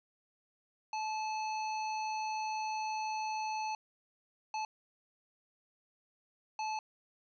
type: tone bursts at uneven times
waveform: square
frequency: 867 Hz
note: A5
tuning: 26 cents flat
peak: -35 dBFS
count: 3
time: 0.93-3.75 / 4.54-4.65 / 6.59-6.79 s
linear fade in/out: 2 ms
effects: resampled to 16000 Hz + 12-bit